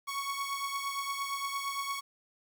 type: beating tone pair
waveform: sawtooth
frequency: 1108.7 / 1117.4 Hz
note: C#6 / C#6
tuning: 0 / +13 cents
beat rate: 8.7 Hz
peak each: -31 / -35 dBFS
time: 0.07-2.01 s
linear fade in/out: 20 ms
effects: 10-bit